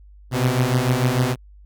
sawtooth beating tone pair, 122.8 / 129.5 Hz, B2 / C3, -9 / -17 cents, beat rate 6.7 Hz, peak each -16 dBFS, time 0.31-1.36 s, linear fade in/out 50 ms, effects added 50 Hz sine -43 dBFS peak until 1.65 s + Opus 48 kbps

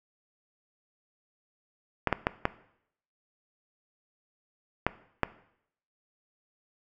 clicks, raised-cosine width 0.5 ms, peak -8 dBFS, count 6, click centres 2.073 / 2.127 / 2.269 / 2.454 / 4.866 / 5.233 s, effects noise-tail reverb RT60 0.7 s tail -17 dB re dry

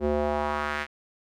square tone with band-pass filter sweep, 74 Hz, D2, 14 cents sharp, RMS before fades -27 dBFS, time 0-0.87 s, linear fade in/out 50 ms, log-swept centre 390 to 2000 Hz, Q 1.8, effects none

